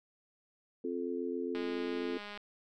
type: chord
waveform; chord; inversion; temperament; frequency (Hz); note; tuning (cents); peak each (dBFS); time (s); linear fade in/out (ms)
sine; F major; second; just; 261.9 / 349.2 / 436.5; C4 / F4 / A4; +2 / 0 / -14; -38; 0.84-2.18; 5
type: click train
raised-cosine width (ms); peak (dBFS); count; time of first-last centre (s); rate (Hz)
0.3; -29; 171; 1.55-2.375; 206
effects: none